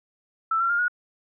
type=tone with pitch steps; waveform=sine; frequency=1325 / 1365.4 / 1407 / 1449.9 Hz; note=E6 / F6 / F6 / F#6; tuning=+9 / -40 / +12 / -36 cents; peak=-20 dBFS; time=0.51-0.882 s; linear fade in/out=5 ms; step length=93 ms; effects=none